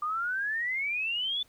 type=exponential sweep; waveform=sine; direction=up; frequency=1192 to 3520 Hz; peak=-28 dBFS; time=0.02-1.43 s; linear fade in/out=5 ms; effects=pink hiss -63 dBFS RMS until 1.48 s